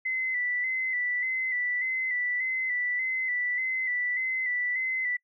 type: tone with vibrato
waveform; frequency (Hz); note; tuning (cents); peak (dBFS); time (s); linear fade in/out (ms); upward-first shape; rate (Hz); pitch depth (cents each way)
sine; 2010; B6; +30; -26; 0.05-5.17; 10; square; 1.7; 34
effects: noise-tail reverb RT60 0.1 s tail -26 dB re dry